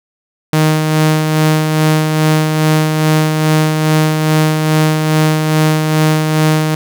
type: tone with tremolo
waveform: sawtooth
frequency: 155.56 Hz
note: D#3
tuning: in tune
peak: -4 dBFS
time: 0.53-6.75 s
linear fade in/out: 2 ms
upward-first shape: sine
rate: 2.4 Hz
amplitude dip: 40%
effects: none